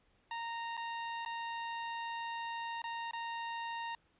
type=tone with dropouts; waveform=sawtooth; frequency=927 Hz; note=A#5; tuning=10 cents flat; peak=-34 dBFS; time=0.31-3.95 s; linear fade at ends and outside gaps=2 ms; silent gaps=0.769-0.775 / 1.25-1.26 / 2.819-2.84 / 3.111-3.133 s; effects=pink hiss -72 dBFS RMS until 4.19 s + resampled to 8000 Hz